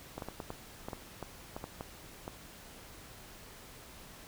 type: clicks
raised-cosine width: 1 ms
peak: -25 dBFS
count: 12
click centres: 0.18 / 0.222 / 0.286 / 0.402 / 0.504 / 0.885 / 0.932 / 1.227 / 1.565 / 1.641 / 1.809 / 2.279 s
effects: pink hiss -52 dBFS RMS until 4.27 s